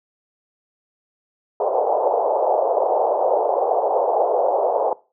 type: band-pass noise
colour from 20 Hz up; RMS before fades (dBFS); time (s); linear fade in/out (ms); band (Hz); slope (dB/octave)
pink; -19; 1.6-4.93; 2; 450 to 860; 48
effects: noise-tail reverb RT60 0.3 s tail -20 dB re dry